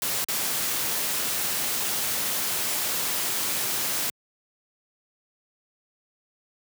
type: noise with dropouts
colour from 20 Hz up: white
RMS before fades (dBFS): -27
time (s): 0.02-4.1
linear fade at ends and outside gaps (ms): 2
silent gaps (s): 0.244-0.285
effects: high-pass 100 Hz 12 dB/octave